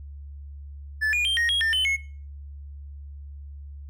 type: tone with pitch steps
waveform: triangle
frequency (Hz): 1739 / 2439 / 3168 / 1869 / 3285 / 1796 / 3041 / 2180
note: A6 / D#7 / G7 / A#6 / G#7 / A6 / F#7 / C#7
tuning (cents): -21 / -35 / +18 / +4 / -20 / +35 / +47 / -29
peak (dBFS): -19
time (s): 1.01-1.97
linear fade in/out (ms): 20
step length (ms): 120
effects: noise-tail reverb RT60 0.4 s tail -20 dB re dry + added 71 Hz sine -37 dBFS peak until 3.89 s